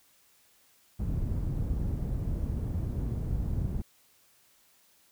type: low-pass noise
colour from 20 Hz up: white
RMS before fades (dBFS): -31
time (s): 0.99-3.82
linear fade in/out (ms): 10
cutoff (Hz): 110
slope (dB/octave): 12
effects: white hiss -64 dBFS RMS until 5.11 s